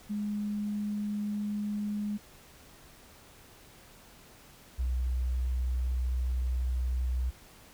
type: tone pair in turn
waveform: sine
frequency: 207.7 / 62.63 Hz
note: G#3 / B1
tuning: 0 / +25 cents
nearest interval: octave + major sixth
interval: 2075 cents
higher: first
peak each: -30 / -27 dBFS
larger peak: second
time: 0.09-2.18 / 4.78-7.31 s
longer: second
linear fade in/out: 20 ms
effects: pink hiss -55 dBFS RMS until 7.73 s